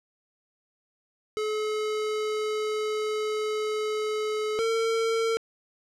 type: tone pair in turn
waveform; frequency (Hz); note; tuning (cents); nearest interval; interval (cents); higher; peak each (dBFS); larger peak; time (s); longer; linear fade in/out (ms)
square; 428.5 / 452.7; A4 / A4; -46 / +49; minor second; 95; second; -27 / -24; second; 1.37-4.59 / 4.59-5.37; first; 0
effects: low-pass 7000 Hz 12 dB/octave